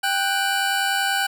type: tone pair together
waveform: 25% pulse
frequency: 788.1 / 1486 Hz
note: G5 / F#6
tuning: +9 / +7 cents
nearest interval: major seventh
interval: 1098 cents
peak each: -19 dBFS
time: 0.03-1.27 s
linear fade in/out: 10 ms
effects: none